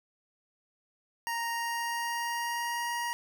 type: tone with pitch glide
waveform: 25% pulse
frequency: 932.3 to 948 Hz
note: A#5 to A#5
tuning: 0 to +29 cents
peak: -27 dBFS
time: 1.27-3.13 s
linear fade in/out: 0 ms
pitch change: +29 cents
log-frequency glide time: 1.52-2.94 s
effects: none